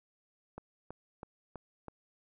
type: click train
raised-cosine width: 1 ms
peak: -29 dBFS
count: 5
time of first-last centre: 0.58-1.883 s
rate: 3.07 Hz
effects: none